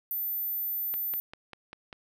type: tone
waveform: sine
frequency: 14060 Hz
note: A9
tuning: 2 cents flat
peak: -29 dBFS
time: 0.11-1.2 s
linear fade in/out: 0 ms
type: click train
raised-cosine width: 0.3 ms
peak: -26 dBFS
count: 6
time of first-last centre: 0.94-1.928 s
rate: 5.06 Hz
effects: none